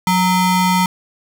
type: ring-modulated tone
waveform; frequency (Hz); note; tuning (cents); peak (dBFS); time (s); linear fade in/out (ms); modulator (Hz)
square; 554.4; C#5; 0; -10; 0.07-0.86; 2; 372
effects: none